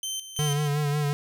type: tone with tremolo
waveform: 20% pulse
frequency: 3100 Hz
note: G7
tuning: 20 cents flat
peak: -24 dBFS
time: 0.03-0.68 s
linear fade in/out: 2 ms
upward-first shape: square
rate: 3 Hz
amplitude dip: 70%
type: tone with vibrato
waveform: square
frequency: 146.83 Hz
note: D3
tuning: in tune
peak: -24 dBFS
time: 0.39-1.13 s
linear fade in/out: 0 ms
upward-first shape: sine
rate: 5.5 Hz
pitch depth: 44 cents each way
effects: none